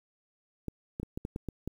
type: clicks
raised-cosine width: 3 ms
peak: -22 dBFS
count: 8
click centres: 0.683 / 0.999 / 1.031 / 1.175 / 1.251 / 1.361 / 1.487 / 1.676 s
effects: 9-bit